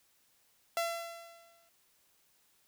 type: tone with exponential decay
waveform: sawtooth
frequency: 676 Hz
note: E5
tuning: 43 cents sharp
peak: -25 dBFS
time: 0.77-1.69 s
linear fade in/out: 1 ms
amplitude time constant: 200 ms
effects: white hiss -70 dBFS RMS until 2.67 s